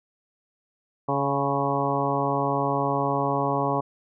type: harmonic tone with a mistuned harmonic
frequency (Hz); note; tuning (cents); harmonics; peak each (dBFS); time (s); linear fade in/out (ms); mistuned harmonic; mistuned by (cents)
140; C#3; +18; 1 / 2 / 3 / 4 / 5 / 6 / 7 / 8; -30 / -30 / -30 / -30 / -30 / -30 / -30 / -30; 1.08-3.81; 10; 8; -30
effects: none